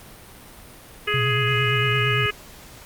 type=harmonic tone; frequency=417.9 Hz; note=G#4; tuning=11 cents sharp; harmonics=1 / 3 / 4 / 5 / 6 / 7; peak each=-27 / -27 / -27 / -27 / -27 / -27 dBFS; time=1.07-2.31 s; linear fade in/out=10 ms
type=tone with vibrato; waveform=sine; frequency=123.47 Hz; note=B2; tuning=in tune; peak=-22 dBFS; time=1.14-2.26 s; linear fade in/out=0 ms; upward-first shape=sine; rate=8.8 Hz; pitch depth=100 cents each way
effects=pink hiss -44 dBFS RMS until 2.85 s + Opus 48 kbps

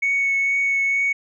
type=tone with vibrato; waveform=sine; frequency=2217 Hz; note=C#7; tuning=in tune; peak=-16 dBFS; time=0.02-1.13 s; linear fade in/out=10 ms; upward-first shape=triangle; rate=2.2 Hz; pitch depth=12 cents each way; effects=tanh soft clip ceiling -14 dBFS

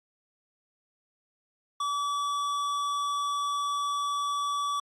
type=tone with hard clipping; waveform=triangle; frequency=1148 Hz; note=D6; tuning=40 cents flat; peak=-29 dBFS; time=1.8-4.8 s; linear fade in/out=5 ms; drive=16 dB; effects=AAC 64 kbps

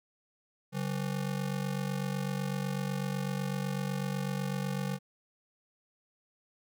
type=ring-modulated tone; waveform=square; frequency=164.81 Hz; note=E3; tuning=in tune; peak=-29 dBFS; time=0.72-4.99 s; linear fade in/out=50 ms; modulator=24 Hz; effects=none

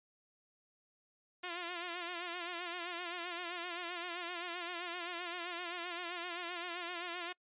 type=tone with vibrato; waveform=5% pulse; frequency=349.2 Hz; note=F4; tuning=in tune; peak=-28 dBFS; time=1.43-7.33 s; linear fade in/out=10 ms; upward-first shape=sine; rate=7.7 Hz; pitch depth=68 cents each way; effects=noise-tail reverb RT60 0.1 s tail -26 dB re dry + resampled to 8000 Hz

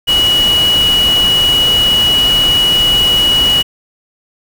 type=tone in noise; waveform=sine; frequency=2921 Hz; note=F#7; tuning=23 cents flat; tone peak=-8 dBFS; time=0.07-3.63 s; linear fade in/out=20 ms; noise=pink; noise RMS=-20 dBFS; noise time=0.07-3.63 s; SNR=+9 dB; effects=none

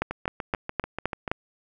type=two click trains; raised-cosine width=0.5 ms; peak=-9 / -15 dBFS; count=6 / 9; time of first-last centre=0.02-1.315 / 0.11-1.278 s; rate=3.86 / 6.85 Hz; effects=none

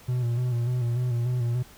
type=tone with vibrato; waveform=triangle; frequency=121.7 Hz; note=B2; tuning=25 cents flat; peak=-21 dBFS; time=0.08-1.63 s; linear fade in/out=10 ms; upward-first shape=square; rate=3.4 Hz; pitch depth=45 cents each way; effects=pink hiss -51 dBFS RMS until 1.77 s

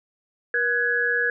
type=tone cluster; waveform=sine; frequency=478.6 / 1491 / 1676 Hz; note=A#4 / F#6 / G#6; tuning=+46 / +13 / +15 cents; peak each=-28 / -27 / -21 dBFS; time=0.54-1.3 s; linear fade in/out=2 ms; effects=none

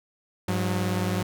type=tone pair together; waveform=sawtooth; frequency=100.4 / 181.5 Hz; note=G2 / F#3; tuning=+42 / -33 cents; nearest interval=minor seventh; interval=1025 cents; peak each=-23 dBFS; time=0.48-1.23 s; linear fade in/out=5 ms; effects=none

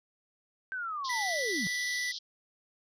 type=linear sweep; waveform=sine; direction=down; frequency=1568 to 159.1 Hz; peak=-33 dBFS; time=0.72-1.67 s; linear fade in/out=0 ms
type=band-pass noise; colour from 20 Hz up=white; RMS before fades=-40 dBFS; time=1.04-2.19 s; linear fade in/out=10 ms; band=3200 to 5600 Hz; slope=96 dB/octave
type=tone; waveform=square; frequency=1975.5 Hz; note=B6; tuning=in tune; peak=-32 dBFS; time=1.09-2.12 s; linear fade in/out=10 ms
effects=low-pass 12000 Hz 12 dB/octave

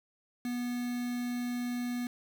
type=tone with quantisation; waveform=triangle; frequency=244.1 Hz; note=B3; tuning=20 cents flat; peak=-30 dBFS; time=0.45-2.07 s; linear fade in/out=2 ms; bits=7; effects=none

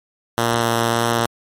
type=tone with vibrato; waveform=5% pulse; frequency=116.54 Hz; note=A#2; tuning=in tune; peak=-5 dBFS; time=0.38-1.26 s; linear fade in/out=0 ms; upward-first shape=triangle; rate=1.8 Hz; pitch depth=10 cents each way; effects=MP3 64 kbps

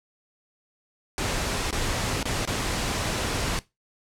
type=noise with dropouts; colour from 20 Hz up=pink; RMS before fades=-27 dBFS; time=1.18-3.59 s; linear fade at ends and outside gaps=0 ms; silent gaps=1.708-1.727 / 2.228-2.255 / 2.452-2.475 s; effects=noise-tail reverb RT60 0.2 s tail -18 dB re dry + low-pass 9000 Hz 12 dB/octave

